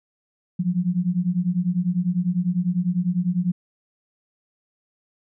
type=beating tone pair; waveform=sine; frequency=172.6 / 182.6 Hz; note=F3 / F#3; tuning=-20 / -23 cents; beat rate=10 Hz; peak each=-23 / -22 dBFS; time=0.59-3.52 s; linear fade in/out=10 ms; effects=none